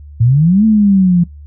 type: exponential two-way sweep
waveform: sine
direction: up then down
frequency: 110 to 222.8 to 170.5 Hz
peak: -6 dBFS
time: 0.2-1.24 s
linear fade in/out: 10 ms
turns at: 0.65 s
effects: noise-tail reverb RT60 0.2 s tail -26 dB re dry + added 73 Hz sine -31 dBFS peak until 1.46 s